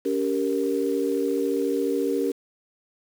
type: chord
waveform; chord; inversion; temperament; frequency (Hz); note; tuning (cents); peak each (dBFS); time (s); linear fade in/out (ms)
sine; G diminished; second; equal with one note detuned; 282.2 / 392 / 466.2; Db4 / G4 / Bb4; +31 / 0 / 0; -26; 0.05-2.32; 10
effects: 7-bit